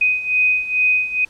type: beating tone pair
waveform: sine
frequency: 2500 / 2502.3 Hz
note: D#7 / D#7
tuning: +8 / +9 cents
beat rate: 2.3 Hz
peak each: -20 / -16 dBFS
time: 0.01-1.25 s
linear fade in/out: 5 ms
effects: pink hiss -50 dBFS RMS until 1.29 s + low-pass 9000 Hz 12 dB/octave